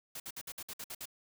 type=noise bursts; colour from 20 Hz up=white; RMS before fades=-43 dBFS; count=9; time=0.15-1.056 s; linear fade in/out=5 ms; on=50 ms; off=57 ms; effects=none